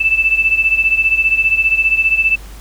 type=beating tone pair; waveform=sine; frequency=2637 / 2652 Hz; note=E7 / E7; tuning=0 / +10 cents; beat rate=15 Hz; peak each=-12 / -16 dBFS; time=0-2.36 s; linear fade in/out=10 ms; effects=added 50 Hz sine -31 dBFS peak until 2.6 s + pink hiss -40 dBFS RMS until 2.6 s